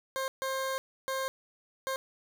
20% pulse tone bursts at uneven times, 531 Hz, C5, 25 cents sharp, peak -26 dBFS, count 4, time 0.16-0.28 / 0.42-0.78 / 1.08-1.28 / 1.87-1.96 s, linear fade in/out 0 ms, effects none

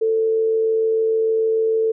sine tone with amplitude modulation, 444.6 Hz, A4, 18 cents sharp, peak -14 dBFS, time 0.01-1.92 s, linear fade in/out 10 ms, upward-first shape sine, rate 86.7 Hz, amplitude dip 30%, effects none

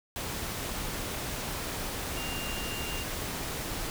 sine tone in noise, 2794 Hz, F7, in tune, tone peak -39 dBFS, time 2.17-3.03 s, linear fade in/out 0 ms, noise pink, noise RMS -35 dBFS, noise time 0.16-3.9 s, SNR -7 dB, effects none

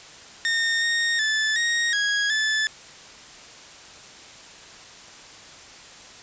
sawtooth tone with pitch steps, 1833 / 1852 / 1746 / 1869 / 1654 / 1741 Hz, A#6 / A#6 / A6 / A#6 / G#6 / A6, -30 / -12 / -14 / +4 / -8 / -19 cents, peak -17 dBFS, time 0.45-2.67 s, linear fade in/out 0 ms, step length 370 ms, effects white hiss -44 dBFS RMS until 6.22 s + resampled to 16000 Hz

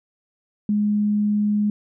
sine tone, 208.4 Hz, G#3, 6 cents sharp, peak -17 dBFS, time 0.69-1.7 s, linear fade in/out 2 ms, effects none

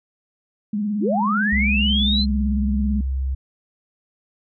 sine tone with vibrato, 207.7 Hz, G#3, in tune, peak -20 dBFS, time 0.73-3.01 s, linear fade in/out 5 ms, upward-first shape sine, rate 18 Hz, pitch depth 62 cents each way
sine linear sweep, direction up, 210 to 4186 Hz, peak -19 dBFS, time 0.99-2.26 s, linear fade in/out 50 ms
sine tone with pitch glide, 65.6 to 66.36 Hz, C2 to C2, +5 to +25 cents, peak -20 dBFS, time 1.52-3.35 s, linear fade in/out 10 ms, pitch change +20 cents, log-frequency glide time 2.19-2.82 s
effects none

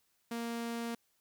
sawtooth tone, 233.1 Hz, A#3, in tune, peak -32 dBFS, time 0.31-0.95 s, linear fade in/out 5 ms, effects white hiss -75 dBFS RMS until 1.2 s

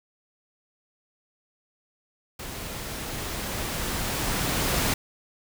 pink noise with level ramp, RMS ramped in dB -37 to -24 dBFS, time 2.39-4.94 s, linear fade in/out 5 ms, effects none

